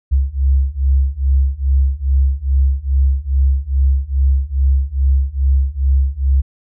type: beating tone pair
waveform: sine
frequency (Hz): 66.4 / 68.8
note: C2 / C#2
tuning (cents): +26 / -12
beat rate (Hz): 2.4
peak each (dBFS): -15 / -14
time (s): 0.11-6.42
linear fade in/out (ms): 20
effects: none